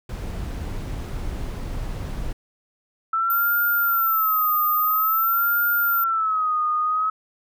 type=noise; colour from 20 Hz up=brown; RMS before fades=-29 dBFS; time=0.09-2.33 s; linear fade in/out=5 ms
type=tone with vibrato; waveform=sine; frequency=1318.5 Hz; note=E6; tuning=in tune; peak=-19 dBFS; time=3.13-7.1 s; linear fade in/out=5 ms; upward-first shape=sine; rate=0.49 Hz; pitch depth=120 cents each way
type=tone; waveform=sine; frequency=13820 Hz; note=A9; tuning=32 cents flat; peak=-22 dBFS; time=3.3-6.04 s; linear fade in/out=2 ms
effects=none